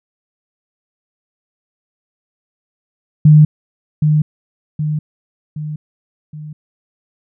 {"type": "tone with echo", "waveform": "sine", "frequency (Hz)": 152, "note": "D#3", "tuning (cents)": -40, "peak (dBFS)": -3, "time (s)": [3.25, 3.45], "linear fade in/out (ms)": 5, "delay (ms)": 770, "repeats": 4, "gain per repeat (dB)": -6, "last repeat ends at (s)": 6.53, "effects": []}